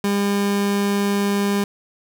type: tone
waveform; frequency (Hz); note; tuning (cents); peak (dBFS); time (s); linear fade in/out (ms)
30% pulse; 201.4; G3; +47; -15; 0.04-1.64; 2
effects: none